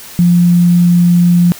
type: tone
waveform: sine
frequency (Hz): 174.61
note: F3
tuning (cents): 0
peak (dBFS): -5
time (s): 0.19-1.52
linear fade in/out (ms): 0
effects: white hiss -32 dBFS RMS until 1.59 s